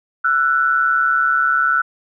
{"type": "tone pair together", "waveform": "sine", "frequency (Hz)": [1339.7, 1480], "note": ["E6", "F#6"], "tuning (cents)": [28, 0], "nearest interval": "major second", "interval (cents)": 172, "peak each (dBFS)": -16, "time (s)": [0.24, 1.82], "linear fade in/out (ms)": 10, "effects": []}